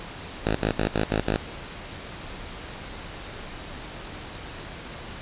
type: tone bursts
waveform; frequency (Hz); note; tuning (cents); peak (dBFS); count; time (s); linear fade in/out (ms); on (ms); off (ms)
5% pulse; 53.3; G#1; +46; -11; 6; 0.45-1.365; 5; 100; 63
effects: pink hiss -38 dBFS RMS until 5.21 s + resampled to 8000 Hz